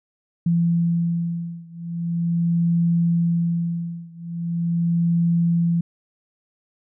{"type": "beating tone pair", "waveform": "sine", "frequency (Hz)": [169.4, 169.81], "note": ["E3", "F3"], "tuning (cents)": [48, -48], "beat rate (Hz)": 0.41, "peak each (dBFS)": [-21, -22], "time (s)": [0.46, 5.81], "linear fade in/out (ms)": 5, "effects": []}